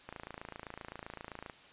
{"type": "click train", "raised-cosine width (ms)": 0.5, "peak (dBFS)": -28, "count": 40, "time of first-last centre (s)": [0.09, 1.498], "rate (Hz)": 27.7, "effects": ["white hiss -57 dBFS RMS until 1.72 s", "resampled to 8000 Hz"]}